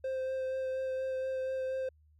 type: tone with vibrato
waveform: triangle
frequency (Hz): 523.3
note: C5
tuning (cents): 0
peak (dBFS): -30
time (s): 0.04-1.89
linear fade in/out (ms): 5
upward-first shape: sine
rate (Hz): 4.2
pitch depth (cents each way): 12
effects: added 76 Hz sine -61 dBFS peak until 2.19 s